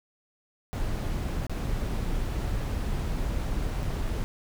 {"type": "noise with dropouts", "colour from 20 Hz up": "brown", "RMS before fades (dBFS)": -29, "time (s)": [0.73, 4.24], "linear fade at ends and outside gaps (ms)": 0, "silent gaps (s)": [[1.467, 1.496], [3.826, 3.83]], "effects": []}